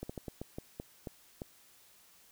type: slowing click train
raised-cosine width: 2 ms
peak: -26 dBFS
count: 9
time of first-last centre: 0.03-1.418 s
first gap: 65 ms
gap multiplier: 1.27
effects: white hiss -62 dBFS RMS until 2.31 s